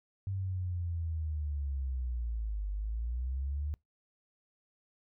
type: linear two-way sweep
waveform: sine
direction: down then up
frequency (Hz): 98 to 49 to 75.6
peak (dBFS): -32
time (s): 0.27-3.74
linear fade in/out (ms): 0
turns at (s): 2.7
effects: noise-tail reverb RT60 0.2 s tail -26 dB re dry